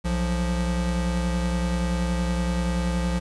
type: tone pair together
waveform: square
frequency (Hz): 61.73 / 174.61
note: B1 / F3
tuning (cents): 0 / 0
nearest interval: octave + tritone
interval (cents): 1800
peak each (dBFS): -26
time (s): 0.04-3.2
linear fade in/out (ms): 20
effects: resampled to 24000 Hz + 9-bit